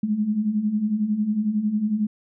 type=beating tone pair; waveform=sine; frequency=203.9 / 214.9 Hz; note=G#3 / A3; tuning=-32 / -41 cents; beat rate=11 Hz; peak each=-27 / -21 dBFS; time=0.03-2.07 s; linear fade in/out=5 ms; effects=none